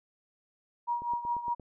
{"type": "tone with tremolo", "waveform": "sine", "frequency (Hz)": 953, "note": "A#5", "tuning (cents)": 38, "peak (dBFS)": -26, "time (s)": [0.87, 1.55], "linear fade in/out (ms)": 20, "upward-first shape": "triangle", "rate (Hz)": 5, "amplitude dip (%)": 80}
{"type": "click train", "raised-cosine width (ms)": 2, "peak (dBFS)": -34, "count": 6, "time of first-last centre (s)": [1.02, 1.597], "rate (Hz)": 8.66}
{"effects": []}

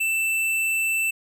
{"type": "tone with hard clipping", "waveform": "triangle", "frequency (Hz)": 2661, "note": "E7", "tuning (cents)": 16, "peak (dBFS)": -22, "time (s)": [0, 1.11], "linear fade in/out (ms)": 10, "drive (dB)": 18, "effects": []}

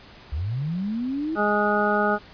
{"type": "linear sweep", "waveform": "sine", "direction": "up", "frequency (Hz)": [65.41, 329.6], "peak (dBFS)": -24, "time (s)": [0.32, 1.36], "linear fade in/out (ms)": 10}
{"type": "harmonic tone", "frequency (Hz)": 207.7, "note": "G#3", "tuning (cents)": 0, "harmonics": [1, 2, 3, 4, 6, 7], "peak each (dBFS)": [-26, -26, -26, -26, -26, -26], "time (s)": [1.35, 2.19], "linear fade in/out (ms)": 50}
{"effects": ["pink hiss -47 dBFS RMS until 2.33 s", "resampled to 11025 Hz"]}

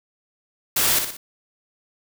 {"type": "noise with echo", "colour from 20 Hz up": "white", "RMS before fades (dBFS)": -20, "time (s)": [0.76, 0.99], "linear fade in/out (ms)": 5, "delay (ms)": 60, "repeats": 3, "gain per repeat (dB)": -6, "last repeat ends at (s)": 1.17, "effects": []}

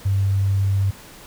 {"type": "tone", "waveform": "sine", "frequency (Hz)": 98, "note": "G2", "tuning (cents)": 0, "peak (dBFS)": -16, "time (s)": [0.05, 0.91], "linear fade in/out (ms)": 10, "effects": ["pink hiss -43 dBFS RMS until 1.26 s"]}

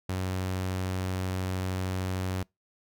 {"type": "tone", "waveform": "sawtooth", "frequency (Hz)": 93.1, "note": "F#2", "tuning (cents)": 11, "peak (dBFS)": -25, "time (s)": [0.09, 2.43], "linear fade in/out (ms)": 5, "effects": ["noise-tail reverb RT60 0.2 s tail -26 dB re dry"]}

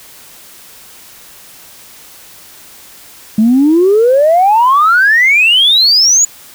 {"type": "exponential sweep", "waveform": "sine", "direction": "up", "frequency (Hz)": [210.2, 6980], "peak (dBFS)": -4, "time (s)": [3.38, 6.25], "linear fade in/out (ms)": 5, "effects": ["tanh soft clip ceiling -1 dBFS", "white hiss -37 dBFS RMS until 6.54 s"]}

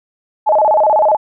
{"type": "tone with vibrato", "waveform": "sine", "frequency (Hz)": 730, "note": "F#5", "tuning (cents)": -24, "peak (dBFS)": -8, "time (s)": [0.46, 1.17], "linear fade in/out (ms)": 20, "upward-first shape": "square", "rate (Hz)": 16, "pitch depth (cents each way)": 280, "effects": []}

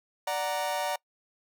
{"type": "chord", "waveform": "40% pulse", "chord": "D augmented", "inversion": "none", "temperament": "equal", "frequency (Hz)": [587.3, 740, 932.3], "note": ["D5", "F#5", "A#5"], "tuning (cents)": [0, 0, 0], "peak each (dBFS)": -32, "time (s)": [0.27, 0.96], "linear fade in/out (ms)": 5, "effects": ["noise-tail reverb RT60 0.1 s tail -24 dB re dry"]}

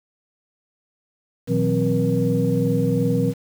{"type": "tone cluster", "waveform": "sine", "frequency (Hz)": [119.7, 159.5, 182.1, 262.9, 477.6], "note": ["A#2", "D#3", "F#3", "C4", "A#4"], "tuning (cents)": [46, 43, -27, 8, 42], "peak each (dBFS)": -23, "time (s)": [1.47, 3.34], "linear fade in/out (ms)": 50, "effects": ["tanh soft clip ceiling -7 dBFS", "7-bit"]}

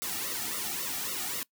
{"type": "noise with flanger", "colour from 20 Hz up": "white", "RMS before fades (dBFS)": -34, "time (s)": [0.02, 1.43], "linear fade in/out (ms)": 0, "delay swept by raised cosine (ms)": [1.2, 1.98], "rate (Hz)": 3.7, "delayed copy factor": -0.85, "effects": ["noise-tail reverb RT60 0.1 s tail -22 dB re dry"]}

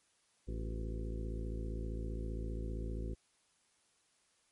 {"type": "harmonic tone with a mistuned harmonic", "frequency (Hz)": 55.2, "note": "A1", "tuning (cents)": 6, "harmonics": [1, 2, 3, 4, 5, 6, 7, 8, 9], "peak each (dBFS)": [-38, -45, -50, -49, -51, -50, -51, -58, -54], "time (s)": [0.47, 3.15], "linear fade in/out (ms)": 20, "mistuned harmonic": 6, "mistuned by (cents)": 88, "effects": ["white hiss -73 dBFS RMS until 4.51 s", "MP3 48 kbps"]}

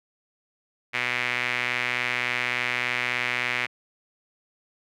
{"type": "tone with band-pass filter", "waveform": "sawtooth", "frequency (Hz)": 123.47, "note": "B2", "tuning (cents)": 0, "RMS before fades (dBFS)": -27, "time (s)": [0.93, 3.67], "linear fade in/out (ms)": 20, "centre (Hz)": 2200, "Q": 3.7, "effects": []}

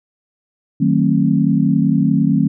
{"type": "chord", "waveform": "sine", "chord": "D# diminished seventh", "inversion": "none", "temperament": "just", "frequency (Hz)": [155.56, 186.68, 224, 268.8], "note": ["D#3", "F#3", "A3", "C4"], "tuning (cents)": [0, 16, 31, 47], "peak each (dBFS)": -17, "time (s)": [0.8, 2.48], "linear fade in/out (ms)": 10, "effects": []}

